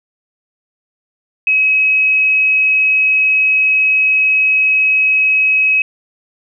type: tone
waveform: sine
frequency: 2553 Hz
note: D#7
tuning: 44 cents sharp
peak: -9 dBFS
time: 1.47-5.82 s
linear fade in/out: 2 ms
effects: none